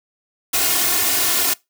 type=noise with comb filter; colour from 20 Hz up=white; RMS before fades=-18 dBFS; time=0.53-1.54 s; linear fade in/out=10 ms; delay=2.8 ms; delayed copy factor=+0.8; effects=noise-tail reverb RT60 0.2 s tail -23 dB re dry + high-pass 100 Hz 12 dB/octave